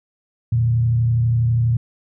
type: tone with frequency modulation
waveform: sine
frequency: 116.54 Hz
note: A#2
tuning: in tune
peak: -14 dBFS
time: 0.52-1.77 s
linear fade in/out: 5 ms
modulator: 32.2 Hz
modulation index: 0.42
effects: none